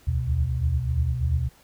sine tone cluster, 68.5 / 77.1 / 80.3 / 124.2 Hz, C#2 / D#2 / E2 / B2, -20 / -15 / -45 / +10 cents, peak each -29 / -25 / -29 / -26 dBFS, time 0.07-1.49 s, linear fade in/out 10 ms, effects pink hiss -56 dBFS RMS until 1.63 s

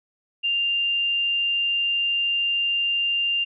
sine tone, 2793 Hz, F7, 1 cent flat, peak -20 dBFS, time 0.43-3.45 s, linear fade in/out 20 ms, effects none

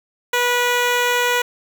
10% pulse tone with notch filter, 487.7 Hz, B4, 22 cents flat, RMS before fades -18 dBFS, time 0.33-1.42 s, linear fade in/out 5 ms, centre 9000 Hz, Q 1.8, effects 8-bit

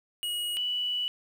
square / sine tone pair in turn, 2899 / 2956 Hz, F#7 / F#7, -36 / -2 cents, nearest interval unison, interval 34 cents, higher second, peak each -30 / -27 dBFS, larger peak second, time 0.23-0.57 / 0.57-1.08 s, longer second, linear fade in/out 0 ms, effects 9-bit

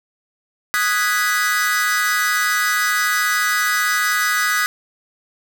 45% pulse chord, G# minor seventh, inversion second, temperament equal, 1244.5 / 1480 / 1661.2 / 1975.5 Hz, D#6 / F#6 / G#6 / B6, 0 / 0 / 0 / 0 cents, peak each -22 dBFS, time 0.74-4.66 s, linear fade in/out 0 ms, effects none

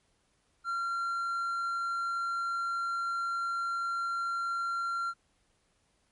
triangle tone, 1375 Hz, F6, 27 cents flat, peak -28 dBFS, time 0.64-5.14 s, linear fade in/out 50 ms, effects pink hiss -72 dBFS RMS until 6.11 s + MP3 48 kbps

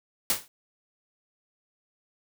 white noise with exponential decay, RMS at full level -21 dBFS, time 0.3-0.48 s, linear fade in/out 1 ms, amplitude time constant 38 ms, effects none

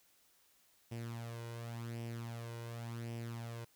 sawtooth tone with flanger, 116.54 Hz, A#2, in tune, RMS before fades -44 dBFS, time 0.91-3.65 s, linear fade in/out 10 ms, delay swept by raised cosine 0.36 to 2.06 ms, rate 0.9 Hz, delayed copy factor +0.6, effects white hiss -70 dBFS RMS until 3.75 s

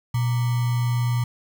sine tone with sample-and-hold, 121 Hz, B2, 35 cents flat, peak -19 dBFS, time 0.14-1.24 s, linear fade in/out 5 ms, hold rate 1050 Hz, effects none

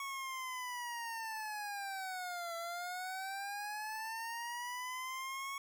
25% pulse linear two-way sweep, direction down then up, 1108.7 to 670 to 1108.7 Hz, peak -36 dBFS, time 0-5.58 s, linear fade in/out 2 ms, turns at 2.56 s, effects none

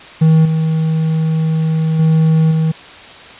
triangle tone with level steps, 159.5 Hz, D#3, 43 cents sharp, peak -4 / -10 / -6 / -9 dBFS, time 0.21-2.72 s, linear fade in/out 10 ms, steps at 0.45 / 1.99 / 2.51 s, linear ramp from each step 5 ms, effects white hiss -35 dBFS RMS until 3.39 s + resampled to 8000 Hz

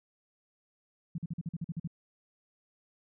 sine tone bursts, 166.3 Hz, E3, 16 cents sharp, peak -32 dBFS, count 10, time 1.15-1.875 s, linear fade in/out 5 ms, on 32 ms, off 45 ms, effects none

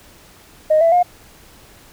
sine tone with pitch steps, 620 / 664.5 / 712.2 Hz, D#5 / E5 / F5, -6 / +14 / +34 cents, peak -9 dBFS, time 0.7-1.03 s, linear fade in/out 10 ms, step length 110 ms, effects tanh soft clip ceiling -5 dBFS + pink hiss -46 dBFS RMS until 1.92 s

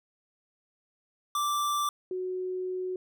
square / sine tone pair in turn, 1173 / 368.8 Hz, D6 / F#4, -2 / -6 cents, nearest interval octave + minor sixth, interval 2004 cents, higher first, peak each -27 / -30 dBFS, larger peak first, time 1.35-1.89 / 2.11-2.96 s, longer second, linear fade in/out 2 ms, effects none

